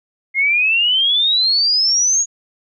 sine exponential sweep, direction up, 2115 to 6750 Hz, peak -12 dBFS, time 0.34-2.26 s, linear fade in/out 50 ms, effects none

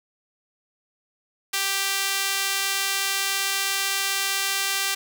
sawtooth tone with high-pass filter, 392.2 Hz, G4, 1 cent sharp, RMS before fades -25 dBFS, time 1.53-4.95 s, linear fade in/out 10 ms, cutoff 2100 Hz, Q 0.64, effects none

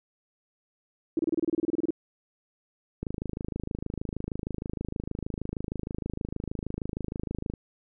sine tone bursts, 325.9 Hz, E4, 20 cents flat, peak -22 dBFS, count 15, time 1.17-1.906 s, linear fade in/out 2 ms, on 22 ms, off 29 ms
click train, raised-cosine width 3 ms, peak -19 dBFS, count 120, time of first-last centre 3.03-7.538 s, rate 26.4 Hz
effects none

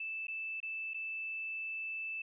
sine tone with dropouts, 2637 Hz, E7, in tune, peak -37 dBFS, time 0-2.22 s, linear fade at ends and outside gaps 5 ms, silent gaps 0.27-0.281 / 0.603-0.628 / 0.936-0.943 s, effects none

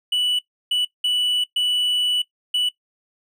triangle tone bursts at uneven times, 2960 Hz, F#7, in tune, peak -16 dBFS, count 5, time 0.12-0.39 / 0.71-0.85 / 1.04-1.44 / 1.56-2.22 / 2.54-2.69 s, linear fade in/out 5 ms, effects noise-tail reverb RT60 0.1 s tail -18 dB re dry

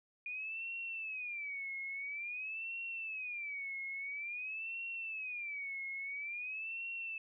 sine tone with vibrato, 2432 Hz, D#7, 40 cents flat, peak -39 dBFS, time 0.26-7.18 s, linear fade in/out 2 ms, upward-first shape sine, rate 0.49 Hz, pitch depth 200 cents each way, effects none

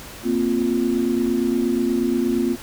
sine chord, Bb suspended second, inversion none, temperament equal, 233.1 / 261.6 / 349.2 Hz, Bb3 / C4 / F4, 0 / 0 / 0 cents, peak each -22 dBFS, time 0.23-2.57 s, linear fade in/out 50 ms, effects pink hiss -38 dBFS RMS until 2.62 s

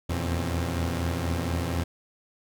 sawtooth tone cluster, 80.5 / 84.6 / 119.8 / 266.8 Hz, E2 / E2 / A#2 / C4, -41 / +45 / +48 / +34 cents, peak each -31 / -24 / -30 / -31 dBFS, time 0.09-1.84 s, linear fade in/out 10 ms, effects none

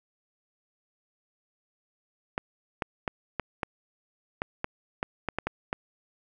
clicks, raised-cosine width 0.5 ms, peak -13 dBFS, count 12, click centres 2.379 / 2.822 / 3.078 / 3.397 / 3.632 / 4.419 / 4.644 / 5.029 / 5.287 / 5.386 / 5.47 / 5.729 s, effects none

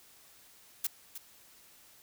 blue noise with echo, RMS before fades -31 dBFS, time 0.84-0.87 s, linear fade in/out 5 ms, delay 310 ms, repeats 1, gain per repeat -11 dB, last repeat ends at 1.18 s, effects white hiss -59 dBFS RMS until 2.02 s

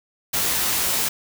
white noise with comb filter, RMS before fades -22 dBFS, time 0.33-1.09 s, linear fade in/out 10 ms, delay 17 ms, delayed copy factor +0.5, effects none

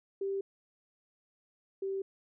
sine tone pair in turn, 392 / 388.2 Hz, G4 / G4, 0 / -17 cents, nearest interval unison, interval 17 cents, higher first, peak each -31 / -32 dBFS, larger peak first, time 0.21-0.41 / 1.82-2.02 s, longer neither, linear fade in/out 5 ms, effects none

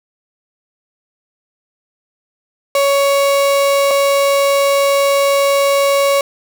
35% pulse tone pair in turn, 558 / 558 Hz, C#5 / C#5, +11 / +11 cents, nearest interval unison, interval 0 cents, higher neither, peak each -9 dBFS, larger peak neither, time 2.75-3.91 / 3.91-6.21 s, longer second, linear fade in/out 2 ms, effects none

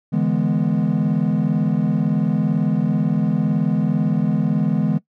triangle chord, E dominant seventh, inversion third, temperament equal, 146.83 / 164.81 / 207.7 / 246.9 Hz, D3 / E3 / G#3 / B3, 0 / 0 / 0 / 0 cents, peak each -20 / -18 / -18 / -21 dBFS, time 0.12-4.99 s, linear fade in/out 20 ms, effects noise-tail reverb RT60 0.1 s tail -20 dB re dry + tanh soft clip ceiling -8 dBFS

